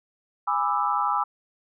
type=chord; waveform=sine; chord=E dominant seventh; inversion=first; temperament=just; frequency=824.1 / 988.9 / 1186.7 / 1318.5 Hz; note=G#5 / B5 / D6 / E6; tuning=-14 / +2 / +18 / 0 cents; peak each=-27 dBFS; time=0.47-1.24 s; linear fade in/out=10 ms; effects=none